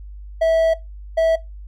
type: tone bursts at uneven times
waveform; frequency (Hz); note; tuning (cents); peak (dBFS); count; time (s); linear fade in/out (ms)
triangle; 652; E5; -19; -11; 2; 0.41-0.74 / 1.17-1.36; 10
effects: noise-tail reverb RT60 0.2 s tail -19 dB re dry + added 50 Hz sine -33 dBFS peak until 1.67 s

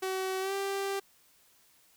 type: tone with pitch glide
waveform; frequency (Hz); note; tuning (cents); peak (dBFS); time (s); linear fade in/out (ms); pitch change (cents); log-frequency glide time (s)
sawtooth; 378 to 393.4; F#4 to G4; +37 to +6; -27; 0.02-1; 10; +69; 0.4-0.53
effects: white hiss -64 dBFS RMS until 1.96 s

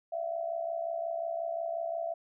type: tone with amplitude modulation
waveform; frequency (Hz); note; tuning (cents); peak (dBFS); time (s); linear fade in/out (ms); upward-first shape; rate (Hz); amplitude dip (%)
sine; 669; E5; +25; -28; 0.12-2.14; 10; sine; 65.6; 75
effects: none

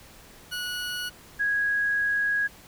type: tone pair in turn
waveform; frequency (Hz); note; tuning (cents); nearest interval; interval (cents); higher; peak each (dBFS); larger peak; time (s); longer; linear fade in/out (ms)
20% pulse / sine; 1464 / 1655.2; F#6 / G#6; -19 / -6; major second; 213; second; -25 / -22; second; 0.51-1.1 / 1.39-2.48; second; 20
effects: pink hiss -50 dBFS RMS until 2.67 s

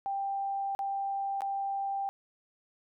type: tone with dropouts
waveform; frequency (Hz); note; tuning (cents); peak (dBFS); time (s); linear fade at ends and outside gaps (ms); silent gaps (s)
sine; 789; G5; +11; -30; 0.06-2.09; 0; 0.75-0.791 / 1.407-1.419
effects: none

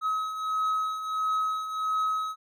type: beating tone pair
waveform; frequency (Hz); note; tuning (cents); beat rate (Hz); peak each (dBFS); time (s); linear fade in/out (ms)
triangle; 1276 / 1277.5; D#6 / D#6; +43 / +45; 1.5; -32 / -25; 0.01-2.36; 50
effects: none

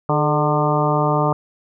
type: harmonic tone with a mistuned harmonic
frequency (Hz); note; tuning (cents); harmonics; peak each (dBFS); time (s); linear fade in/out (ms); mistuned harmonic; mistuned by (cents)
150; D3; +37; 1 / 2 / 3 / 4 / 5 / 6 / 7 / 8; -20 / -25 / -24 / -23 / -24 / -24 / -25 / -24; 0.09-1.33; 2; 3; -63
effects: none

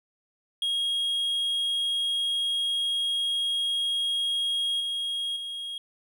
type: tone with level steps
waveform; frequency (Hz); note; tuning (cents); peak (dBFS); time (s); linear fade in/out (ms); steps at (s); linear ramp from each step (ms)
triangle; 3274; G#7; -25; -23 / -26 / -31; 0.62-5.78; 2; 4.8 / 5.36; 5
effects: none

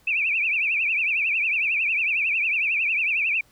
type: tone with vibrato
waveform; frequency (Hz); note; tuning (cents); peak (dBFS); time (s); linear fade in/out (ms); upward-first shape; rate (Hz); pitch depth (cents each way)
sine; 2500; D#7; +8; -20; 0.07-3.41; 5; triangle; 11; 180
effects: pink hiss -59 dBFS RMS until 3.51 s

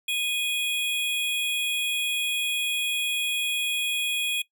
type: tone pair together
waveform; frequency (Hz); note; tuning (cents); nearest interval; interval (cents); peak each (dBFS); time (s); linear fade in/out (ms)
square; 2482 / 3326; D#7 / G#7; -5 / +2; perfect fourth; 507; -28; 0.08-4.42; 5
effects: noise-tail reverb RT60 0.1 s tail -19 dB re dry

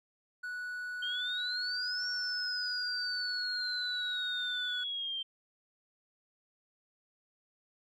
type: tone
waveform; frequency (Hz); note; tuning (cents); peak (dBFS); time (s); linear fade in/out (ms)
triangle; 1475; F#6; -6; -35; 0.43-4.84; 10
type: exponential two-way sweep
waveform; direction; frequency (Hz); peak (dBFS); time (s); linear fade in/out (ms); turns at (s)
sine; up then down; 3136 to 5510 to 3136; -34; 1.02-5.23; 10; 2.07
effects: none

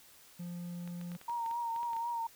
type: tone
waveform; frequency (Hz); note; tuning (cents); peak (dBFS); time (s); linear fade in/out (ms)
triangle; 174.61; F3; 0; -37; 0.39-1.17; 10
type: clicks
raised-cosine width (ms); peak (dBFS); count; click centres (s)
0.3; -35; 12; 0.876 / 1.013 / 1.118 / 1.151 / 1.214 / 1.297 / 1.462 / 1.512 / 1.762 / 1.831 / 1.933 / 1.966
type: tone with vibrato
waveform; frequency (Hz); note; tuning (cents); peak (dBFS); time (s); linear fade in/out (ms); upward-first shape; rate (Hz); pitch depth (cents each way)
sine; 932.3; A#5; 0; -33; 1.28-2.27; 5; triangle; 4; 43
effects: white hiss -59 dBFS RMS until 2.35 s

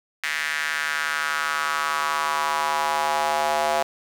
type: tone with high-pass filter sweep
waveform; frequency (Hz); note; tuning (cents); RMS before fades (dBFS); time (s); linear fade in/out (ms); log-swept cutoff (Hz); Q
square; 75.7; D#2; -47; -24; 0.23-3.83; 5; 1900 to 690; 3.4
effects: low-pass 11000 Hz 12 dB/octave + 7-bit

